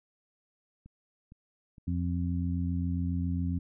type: click train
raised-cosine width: 5 ms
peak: -38 dBFS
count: 4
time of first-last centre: 0.86-2.242 s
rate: 2.17 Hz
type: harmonic tone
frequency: 87.31 Hz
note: F2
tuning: in tune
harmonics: 1 / 2 / 3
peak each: -30 / -33 / -35 dBFS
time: 1.87-3.59 s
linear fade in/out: 10 ms
effects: none